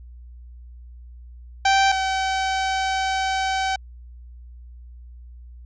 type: tone pair in turn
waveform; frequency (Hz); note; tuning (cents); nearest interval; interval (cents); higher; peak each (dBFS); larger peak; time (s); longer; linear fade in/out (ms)
sawtooth; 779 / 765.2; G5 / G5; -11 / -42; unison; 31; first; -11 / -17; first; 1.65-1.92 / 1.92-3.76; second; 5
effects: added 60 Hz sine -39 dBFS peak until 5.65 s + resampled to 16000 Hz